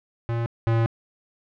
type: tone pair in turn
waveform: square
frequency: 116.54 / 114.47 Hz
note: A#2 / A#2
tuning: 0 / -31 cents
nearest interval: unison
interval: 31 cents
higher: first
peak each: -24 / -19 dBFS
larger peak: second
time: 0.29-0.46 / 0.67-0.86 s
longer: second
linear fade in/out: 0 ms
effects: low-pass 2000 Hz 12 dB/octave